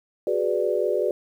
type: chord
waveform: sine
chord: G# half-diminished seventh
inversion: third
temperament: equal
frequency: 370 / 415.3 / 493.9 / 587.3 Hz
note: F#4 / G#4 / B4 / D5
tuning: 0 / 0 / 0 / 0 cents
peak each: -26 dBFS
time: 0.27-1.11 s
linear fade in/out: 2 ms
effects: 9-bit